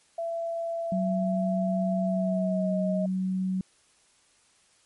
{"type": "tone with pitch glide", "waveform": "sine", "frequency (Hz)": [670, 625.1], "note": ["E5", "D#5"], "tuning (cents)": [28, 8], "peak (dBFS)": -28, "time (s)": [0.18, 3.06], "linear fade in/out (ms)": 5, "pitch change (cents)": -120, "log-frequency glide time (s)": [2.02, 2.75]}
{"type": "tone", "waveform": "sine", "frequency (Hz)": 187.2, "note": "F#3", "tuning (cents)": 20, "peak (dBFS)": -25, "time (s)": [0.92, 3.61], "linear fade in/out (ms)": 2}
{"effects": ["white hiss -63 dBFS RMS until 4.85 s", "MP3 48 kbps"]}